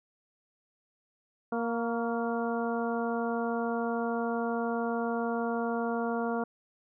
harmonic tone with a mistuned harmonic, 233.1 Hz, A#3, in tune, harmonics 1 / 2 / 3 / 4 / 5 / 6, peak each -32 / -33 / -35 / -40 / -41 / -40 dBFS, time 1.52-6.44 s, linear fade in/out 5 ms, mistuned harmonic 5, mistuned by -40 cents, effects none

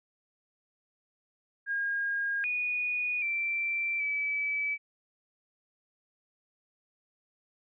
sine tone with pitch steps, 1624 / 2464 / 2346 / 2298 Hz, G#6 / D#7 / D7 / D7, -39 / -17 / -2 / -38 cents, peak -28 dBFS, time 1.66-4.78 s, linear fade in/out 50 ms, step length 780 ms, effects none

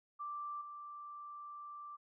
sine tone with level steps, 1174.7 Hz, D6, in tune, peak -40 / -46 dBFS, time 0.19-1.97 s, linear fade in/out 20 ms, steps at 0.61 s, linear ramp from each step 5 ms, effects none

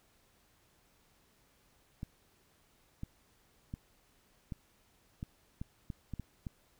clicks, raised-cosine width 5 ms, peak -27 dBFS, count 10, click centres 2.031 / 3.034 / 3.739 / 4.522 / 5.229 / 5.615 / 5.902 / 6.137 / 6.197 / 6.468 s, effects pink hiss -69 dBFS RMS until 6.79 s

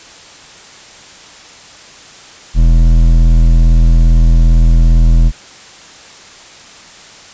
triangle tone with hard clipping, 41.2 Hz, E1, in tune, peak -6 dBFS, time 2.54-5.32 s, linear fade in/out 50 ms, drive 14 dB, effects white hiss -36 dBFS RMS until 7.33 s + resampled to 16000 Hz

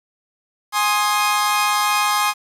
sawtooth chord, Ab major, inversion none, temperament equal with one note detuned, 830.6 / 1057.4 / 1244.5 Hz, Ab5 / C6 / Eb6, 0 / +18 / 0 cents, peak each -17 dBFS, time 0.72-2.34 s, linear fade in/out 50 ms, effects resampled to 32000 Hz + 7-bit

